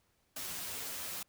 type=noise with comb filter; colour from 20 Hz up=white; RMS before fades=-41 dBFS; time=0.36-1.23 s; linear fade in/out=5 ms; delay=11 ms; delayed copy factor=+0.85; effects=pink hiss -74 dBFS RMS until 1.28 s